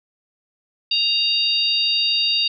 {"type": "harmonic tone", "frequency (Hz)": 932.3, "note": "A#5", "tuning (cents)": 0, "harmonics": [3, 4, 5], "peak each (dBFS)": [-21, -21, -21], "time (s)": [0.91, 2.48], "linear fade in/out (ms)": 5, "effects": []}